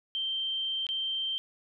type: tone with dropouts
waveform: sine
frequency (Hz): 3136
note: G7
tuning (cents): 0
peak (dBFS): -29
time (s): 0.15-1.38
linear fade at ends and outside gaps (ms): 0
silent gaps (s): 0.867-0.889
effects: none